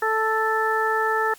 harmonic tone, 440 Hz, A4, in tune, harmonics 1 / 2 / 3 / 4, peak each -25 / -25 / -25 / -25 dBFS, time 0.02-1.34 s, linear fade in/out 5 ms, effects white hiss -49 dBFS RMS until 1.38 s + Opus 48 kbps

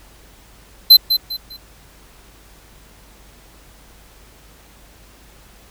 square tone with echo, 4077 Hz, C8, 46 cents flat, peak -3 dBFS, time 0.9-0.97 s, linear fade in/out 10 ms, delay 200 ms, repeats 3, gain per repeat -10 dB, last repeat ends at 1.57 s, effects added 50 Hz sine -48 dBFS peak until 5.7 s + pink hiss -48 dBFS RMS until 5.7 s

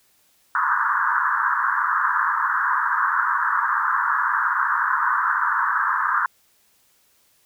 pink band-pass noise, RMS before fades -21 dBFS, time 0.55-6.26 s, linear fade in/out 2 ms, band 950 to 1700 Hz, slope 96 dB/octave, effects white hiss -61 dBFS RMS until 7.45 s

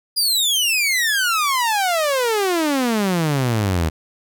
sawtooth exponential sweep, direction down, 4938 to 76.4 Hz, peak -13 dBFS, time 0.16-3.9 s, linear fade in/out 20 ms, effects none

